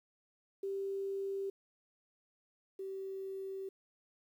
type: tone pair in turn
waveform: sine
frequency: 392 / 385.7 Hz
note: G4 / G4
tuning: 0 / -28 cents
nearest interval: unison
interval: 28 cents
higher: first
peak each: -35 / -39 dBFS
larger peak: first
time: 0.63-1.5 / 2.79-3.69 s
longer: second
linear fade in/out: 5 ms
effects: 11-bit